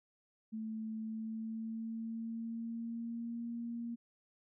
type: tone with pitch glide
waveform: sine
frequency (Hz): 220 to 234.4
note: A3 to A#3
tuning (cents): 0 to +10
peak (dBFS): -38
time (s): 0.52-3.96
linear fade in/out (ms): 20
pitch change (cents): +110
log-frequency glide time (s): 1-3.46
effects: none